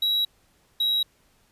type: tone pair in turn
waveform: triangle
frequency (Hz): 3876 / 3854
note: B7 / B7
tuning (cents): -33 / -43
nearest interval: unison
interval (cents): 10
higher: first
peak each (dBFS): -19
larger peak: neither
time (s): 0.02-0.25 / 0.8-1.03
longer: neither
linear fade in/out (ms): 5
effects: pink hiss -63 dBFS RMS until 1.51 s + resampled to 32000 Hz